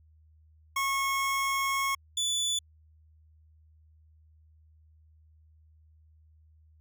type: tone pair in turn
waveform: 25% pulse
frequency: 1093 / 3470 Hz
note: C#6 / A7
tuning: -25 / -25 cents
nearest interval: octave + minor sixth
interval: 2000 cents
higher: second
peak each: -23 dBFS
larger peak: neither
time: 0.76-1.95 / 2.17-2.59 s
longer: first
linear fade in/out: 5 ms
effects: added 78 Hz sine -57 dBFS peak until 6.8 s